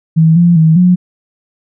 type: tone with pitch steps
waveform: sine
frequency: 161.1 / 172.7 / 159.8 / 180 Hz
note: E3 / F3 / D#3 / F#3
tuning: -39 / -19 / +47 / -47 cents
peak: -4 dBFS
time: 0.16-0.96 s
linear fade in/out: 20 ms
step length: 200 ms
effects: none